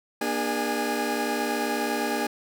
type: tone cluster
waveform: 25% pulse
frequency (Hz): 238.3 / 298.6 / 408.6 / 827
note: A#3 / D4 / G#4 / G#5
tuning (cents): +38 / +29 / -28 / -8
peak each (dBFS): -27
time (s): 0.21-2.27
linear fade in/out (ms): 5
effects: none